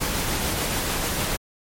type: noise with tremolo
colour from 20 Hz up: pink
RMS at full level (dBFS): -24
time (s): 0-1.37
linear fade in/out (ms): 20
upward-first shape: triangle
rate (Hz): 6.8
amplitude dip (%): 25
effects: MP3 64 kbps